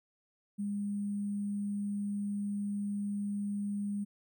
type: tone with sample-and-hold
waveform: sine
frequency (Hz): 203.3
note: G#3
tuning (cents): -37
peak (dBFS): -32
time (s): 0.58-4.05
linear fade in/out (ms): 20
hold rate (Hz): 8820
effects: none